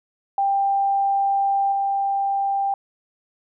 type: tone with level steps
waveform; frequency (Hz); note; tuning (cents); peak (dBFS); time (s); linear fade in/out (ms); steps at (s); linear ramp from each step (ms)
sine; 791; G5; +15; -17 / -19; 0.38-2.74; 2; 1.72; 2
effects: none